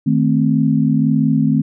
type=chord; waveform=sine; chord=A diminished; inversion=second; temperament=equal; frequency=155.56 / 220 / 261.6 Hz; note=Eb3 / A3 / C4; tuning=0 / 0 / 0 cents; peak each=-16 dBFS; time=0.06-1.62 s; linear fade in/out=10 ms; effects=none